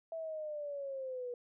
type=linear sweep; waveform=sine; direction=down; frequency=659.3 to 482.4 Hz; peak=-38 dBFS; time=0.12-1.34 s; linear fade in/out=2 ms; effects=none